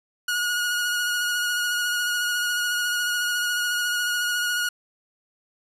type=tone with vibrato; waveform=sawtooth; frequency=1447 Hz; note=F#6; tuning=39 cents flat; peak=-19 dBFS; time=0.28-4.69 s; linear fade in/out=5 ms; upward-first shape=sine; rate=14 Hz; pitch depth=19 cents each way; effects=resampled to 32000 Hz + 10-bit